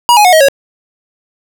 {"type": "tone with pitch steps", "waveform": "square", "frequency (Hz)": [960, 835.7, 727.5, 633.4, 551.4], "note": ["B5", "G#5", "F#5", "D#5", "C#5"], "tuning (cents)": [-49, 11, -29, 31, -9], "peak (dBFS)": -4, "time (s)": [0.09, 0.485], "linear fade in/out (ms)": 0, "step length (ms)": 79, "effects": []}